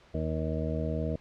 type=harmonic tone; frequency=78.9 Hz; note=D#2; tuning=25 cents sharp; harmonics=1 / 2 / 3 / 4 / 6 / 7 / 8; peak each=-33 / -34 / -37 / -39 / -37 / -42 / -38 dBFS; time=0.14-1.16 s; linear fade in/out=5 ms; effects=pink hiss -58 dBFS RMS until 1.2 s + low-pass 4000 Hz 12 dB/octave